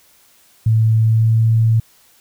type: tone with pitch glide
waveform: sine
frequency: 111.2 to 112.62 Hz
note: A2 to A2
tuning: +19 to +41 cents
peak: -10 dBFS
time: 0.66-1.8 s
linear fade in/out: 5 ms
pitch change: +22 cents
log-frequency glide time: 0.99-1.4 s
effects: white hiss -52 dBFS RMS until 2.2 s